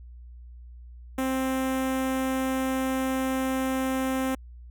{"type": "tone with notch filter", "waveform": "sawtooth", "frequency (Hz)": 262.7, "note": "C4", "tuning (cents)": 7, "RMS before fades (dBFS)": -27, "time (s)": [1.18, 4.35], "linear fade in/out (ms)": 5, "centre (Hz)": 4500, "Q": 1.2, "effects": ["added 60 Hz sine -42 dBFS peak until 4.7 s"]}